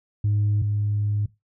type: tone pair in turn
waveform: sine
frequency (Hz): 103.83 / 103.83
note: G#2 / G#2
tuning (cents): 0 / 0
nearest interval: unison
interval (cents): 0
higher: neither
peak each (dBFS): -17 / -20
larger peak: first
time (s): 0.24-0.62 / 0.62-1.26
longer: second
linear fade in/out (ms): 5
effects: noise-tail reverb RT60 0.2 s tail -18 dB re dry + tanh soft clip ceiling -16 dBFS